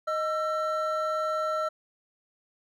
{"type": "tone pair together", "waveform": "triangle", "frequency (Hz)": [623, 1339.3], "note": ["D#5", "E6"], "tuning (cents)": [2, 27], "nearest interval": "octave + minor second", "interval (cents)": 1325, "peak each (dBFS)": -27, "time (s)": [0.07, 1.69], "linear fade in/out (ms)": 10, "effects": []}